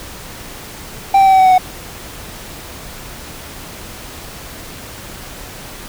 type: tone with pitch steps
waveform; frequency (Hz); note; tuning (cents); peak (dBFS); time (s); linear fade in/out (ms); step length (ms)
triangle; 784 / 776.3 / 768.8 / 761.2 / 753.8 / 746.4 / 739.1; G5 / G5 / G5 / F#5 / F#5 / F#5 / F#5; 0 / -17 / -34 / +49 / +32 / +15 / -2; -4; 1.14-1.581; 5; 63
effects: pink hiss -32 dBFS RMS until 5.88 s